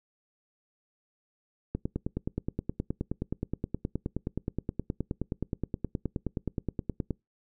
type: click train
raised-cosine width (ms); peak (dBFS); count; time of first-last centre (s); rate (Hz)
3; -17; 52; 1.75-7.107; 9.52
effects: noise-tail reverb RT60 0.2 s tail -25 dB re dry